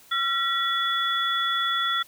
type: tone cluster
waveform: sine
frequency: 1362 / 1925 / 3418 Hz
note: F6 / B6 / G#7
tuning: -44 / -45 / +49 cents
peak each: -25 / -30 / -26 dBFS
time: 0.11-2.03 s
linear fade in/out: 10 ms
effects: white hiss -53 dBFS RMS until 2.07 s